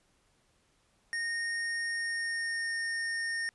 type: tone with pitch glide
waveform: square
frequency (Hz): 1849 to 1834.1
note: A#6 to A#6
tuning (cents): -15 to -29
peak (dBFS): -32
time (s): 1.13-3.49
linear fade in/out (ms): 0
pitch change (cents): -14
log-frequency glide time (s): 1.85-2.76
effects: pink hiss -70 dBFS RMS until 3.54 s + resampled to 24000 Hz